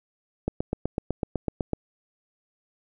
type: click train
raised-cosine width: 2 ms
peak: -12 dBFS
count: 11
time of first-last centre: 0.48-1.733 s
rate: 7.98 Hz
effects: none